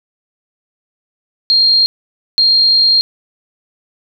sine tone bursts at uneven times, 4215 Hz, C8, 12 cents sharp, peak -7 dBFS, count 2, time 1.5-1.86 / 2.38-3.01 s, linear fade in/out 0 ms, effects none

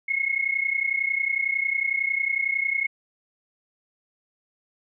sine tone pair together, 2158 / 2189 Hz, C#7 / C#7, -47 / -22 cents, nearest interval unison, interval 25 cents, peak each -25 dBFS, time 0.08-2.87 s, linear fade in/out 10 ms, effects none

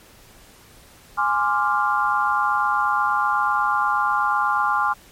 sine chord, D half-diminished seventh, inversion second, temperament equal, 830.6 / 1046.5 / 1174.7 / 1396.9 Hz, Ab5 / C6 / D6 / F6, 0 / 0 / 0 / 0 cents, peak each -23 dBFS, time 1.17-4.94 s, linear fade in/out 20 ms, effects pink hiss -49 dBFS RMS until 5.11 s + MP3 64 kbps

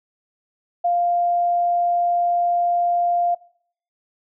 sine tone, 698.5 Hz, F5, in tune, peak -16 dBFS, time 0.84-3.35 s, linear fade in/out 10 ms, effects noise-tail reverb RT60 0.6 s tail -22 dB re dry

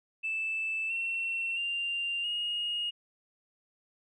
sine tone with pitch steps, 2637 / 2711 / 2787 / 2866 Hz, E7 / E7 / F7 / F7, 0 / +48 / -4 / +44 cents, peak -29 dBFS, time 0.23-2.91 s, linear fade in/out 20 ms, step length 670 ms, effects tanh soft clip ceiling -25 dBFS

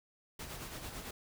pink noise with tremolo, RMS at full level -43 dBFS, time 0.39-1.11 s, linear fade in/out 5 ms, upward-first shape sine, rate 9 Hz, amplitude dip 45%, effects none

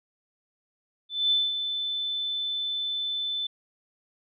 sine tone with ADSR envelope, 3520 Hz, A7, in tune, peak -19 dBFS, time 1.09-3.47 s, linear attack 220 ms, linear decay 210 ms, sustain -8 dB, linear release 6 ms, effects none

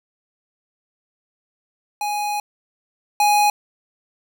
square tone pair in turn, 830.6 / 830.6 Hz, G#5 / G#5, 0 / 0 cents, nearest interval unison, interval 0 cents, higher neither, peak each -22 / -14 dBFS, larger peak second, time 2.01-2.4 / 3.2-3.5 s, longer first, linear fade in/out 2 ms, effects none

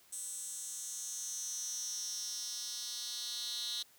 10% pulse tone with high-pass filter sweep, 240 Hz, B3, 49 cents flat, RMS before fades -41 dBFS, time 0.12-3.83 s, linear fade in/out 10 ms, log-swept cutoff 8000 to 4000 Hz, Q 5.2, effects white hiss -64 dBFS RMS until 3.98 s

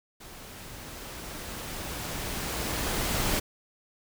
pink noise with level ramp, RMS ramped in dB -46 to -27 dBFS, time 0.2-3.4 s, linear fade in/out 10 ms, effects none

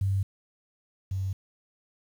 sine tone pair in turn, 97.3 / 95.57 Hz, G2 / G2, -12 / -43 cents, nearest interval unison, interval 31 cents, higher first, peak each -23 / -27 dBFS, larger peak first, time 0.01-0.23 / 1.11-1.33 s, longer neither, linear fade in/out 5 ms, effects 9-bit

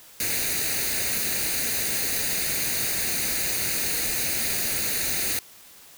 white noise with comb filter, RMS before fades -26 dBFS, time 0.2-5.39 s, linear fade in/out 2 ms, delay 0.46 ms, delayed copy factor +0.65, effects white hiss -49 dBFS RMS until 5.97 s

